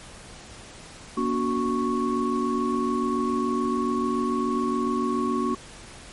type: tone cluster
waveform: sine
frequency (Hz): 238.5 / 285.5 / 368.6 / 1106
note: A#3 / D4 / F#4 / C#6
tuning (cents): +40 / -49 / -7 / -4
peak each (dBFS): -26 / -29 / -28 / -28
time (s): 1.17-5.55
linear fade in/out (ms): 5
effects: pink hiss -44 dBFS RMS until 6.12 s + MP3 48 kbps